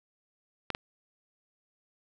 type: clicks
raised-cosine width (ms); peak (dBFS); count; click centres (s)
0.3; -15; 2; 0.703 / 0.749
effects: none